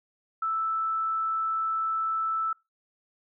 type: tone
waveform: sine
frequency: 1318 Hz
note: E6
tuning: 1 cent flat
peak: -25 dBFS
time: 0.42-2.53 s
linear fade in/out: 5 ms
effects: noise-tail reverb RT60 0.2 s tail -22 dB re dry